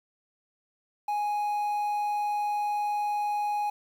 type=tone with quantisation; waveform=triangle; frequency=830.6 Hz; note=G#5; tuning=in tune; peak=-24 dBFS; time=1.08-3.7 s; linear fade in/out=5 ms; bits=9; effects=none